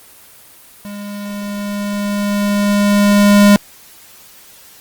square tone with level ramp, 204 Hz, G#3, 31 cents flat, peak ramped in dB -27 to -5 dBFS, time 0.85-3.56 s, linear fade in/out 0 ms, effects white hiss -42 dBFS RMS until 4.8 s + Opus 24 kbps

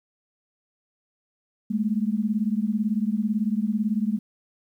sine beating tone pair, 206 / 224 Hz, G#3 / A3, -14 / +31 cents, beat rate 18 Hz, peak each -24 / -25 dBFS, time 1.7-4.19 s, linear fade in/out 10 ms, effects 10-bit

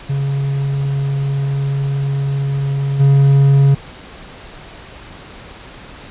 triangle tone with level steps, 138.59 Hz, C#3, in tune, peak -13 / -5 dBFS, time 0.09-3.75 s, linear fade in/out 10 ms, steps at 2.99 s, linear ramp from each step 20 ms, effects pink hiss -36 dBFS RMS until 6.1 s + resampled to 8000 Hz

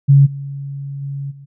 sine tone with level steps, 139.5 Hz, C#3, 11 cents sharp, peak -5 / -24 / -22 / -35 dBFS, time 0.08-1.46 s, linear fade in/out 20 ms, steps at 0.25 / 1.01 / 1.3 s, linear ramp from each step 20 ms, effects none

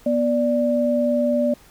sine tone pair together, 243.7 / 587.3 Hz, B3 / D5, -23 / 0 cents, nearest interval octave + minor third, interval 1523 cents, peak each -20 / -19 dBFS, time 0.06-1.54 s, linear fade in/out 5 ms, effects pink hiss -51 dBFS RMS until 1.7 s

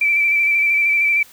sine tone with vibrato, 2329 Hz, D7, 15 cents flat, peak -13 dBFS, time 0.01-1.23 s, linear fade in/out 5 ms, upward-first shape square, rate 13 Hz, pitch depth 21 cents each way, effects white hiss -46 dBFS RMS until 1.32 s

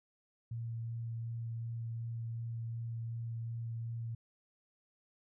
sine tone with vibrato, 115.4 Hz, A#2, 17 cents flat, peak -37 dBFS, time 0.51-4.15 s, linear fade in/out 5 ms, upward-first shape sine, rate 2.7 Hz, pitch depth 10 cents each way, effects none

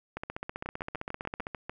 two click trains, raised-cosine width 0.5 ms, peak -20 / -21 dBFS, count 21 / 8, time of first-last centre 0.17-1.469 / 0.66-1.696 s, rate 15.4 / 6.76 Hz, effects none

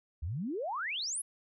sine exponential sweep, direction up, 69 to 11410 Hz, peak -33 dBFS, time 0.22-1.22 s, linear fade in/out 10 ms, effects none

